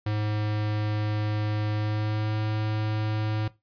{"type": "tone with pitch glide", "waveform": "square", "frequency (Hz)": [106, 107.67], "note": ["G#2", "A2"], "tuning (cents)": [36, -37], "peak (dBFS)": -26, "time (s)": [0.06, 3.48], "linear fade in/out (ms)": 5, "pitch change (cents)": 27, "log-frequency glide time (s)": [1.74, 2.36], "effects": ["noise-tail reverb RT60 0.2 s tail -17 dB re dry", "resampled to 11025 Hz"]}